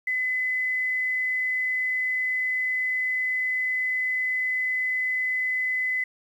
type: tone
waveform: sine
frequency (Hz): 2018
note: B6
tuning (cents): +37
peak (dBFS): -23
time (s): 0.07-6.04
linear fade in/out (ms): 5
effects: 9-bit